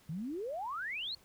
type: exponential sweep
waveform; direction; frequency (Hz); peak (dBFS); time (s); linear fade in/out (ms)
sine; up; 146.83 to 4435; -36; 0.09-1.15; 5
effects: pink hiss -64 dBFS RMS until 1.24 s